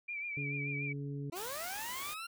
sine tone with vibrato, 2348 Hz, D7, 1 cent flat, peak -37 dBFS, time 0.08-0.93 s, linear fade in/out 10 ms, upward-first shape triangle, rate 6.9 Hz, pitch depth 67 cents each way
harmonic tone, 141.6 Hz, C#3, 37 cents sharp, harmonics 1 / 2 / 3, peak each -38 / -44 / -48 dBFS, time 0.37-1.3 s, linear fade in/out 2 ms
20% pulse linear sweep, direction up, 320.8 to 1396.9 Hz, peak -36 dBFS, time 1.32-2.27 s, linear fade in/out 10 ms
white noise, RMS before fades -44 dBFS, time 1.35-2.15 s, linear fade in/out 20 ms
effects none

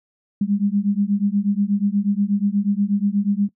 sine beating tone pair, 198.4 / 206.7 Hz, G3 / G#3, +21 / -8 cents, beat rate 8.3 Hz, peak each -20 dBFS, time 0.41-3.49 s, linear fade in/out 5 ms, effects noise-tail reverb RT60 0.1 s tail -20 dB re dry

